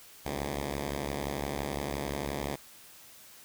5% pulse beating tone pair, 65.7 / 71.6 Hz, C2 / D2, +8 / -43 cents, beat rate 5.9 Hz, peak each -28 / -22 dBFS, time 0.25-2.56 s, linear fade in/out 10 ms, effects white hiss -53 dBFS RMS until 3.44 s

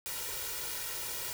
white noise with comb filter, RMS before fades -38 dBFS, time 0.06-1.33 s, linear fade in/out 0 ms, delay 2.1 ms, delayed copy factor +0.75, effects none

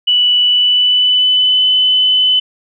sine tone with pitch glide, 2960 to 3017 Hz, F#7 to F#7, 0 to +33 cents, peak -8 dBFS, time 0.07-2.4 s, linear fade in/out 10 ms, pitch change +33 cents, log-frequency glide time 0.41-1.64 s, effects none

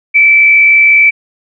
sine tone with frequency modulation, 2315 Hz, D7, 25 cents flat, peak -3 dBFS, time 0.14-1.11 s, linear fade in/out 20 ms, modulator 66.1 Hz, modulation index 0.59, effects none

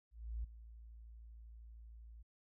sine tone with ADSR envelope, 56.4 Hz, A1, 44 cents sharp, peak -37 dBFS, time 0.11-2.23 s, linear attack 330 ms, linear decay 7 ms, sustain -15 dB, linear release 13 ms, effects none

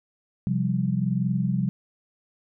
sine chord, C suspended fourth, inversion none, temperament equal, 130.81 / 174.61 / 196 Hz, C3 / F3 / G3, 0 / 0 / 0 cents, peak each -26 dBFS, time 0.47-1.69 s, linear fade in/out 0 ms, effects none

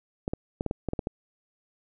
clicks, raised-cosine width 2 ms, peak -15 dBFS, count 9, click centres 0.279 / 0.335 / 0.609 / 0.663 / 0.711 / 0.887 / 0.934 / 0.992 / 1.071 s, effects none

